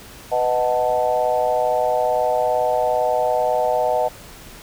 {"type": "chord", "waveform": "sine", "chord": "B dominant seventh", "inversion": "none", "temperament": "equal with one note detuned", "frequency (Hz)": [499.3, 622.3, 740, 880], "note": ["B4", "D#5", "F#5", "A5"], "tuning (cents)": [19, 0, 0, 0], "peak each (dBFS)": [-23, -20, -22, -24], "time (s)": [0.31, 4.09], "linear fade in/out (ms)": 20, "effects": ["pink hiss -41 dBFS RMS until 4.62 s"]}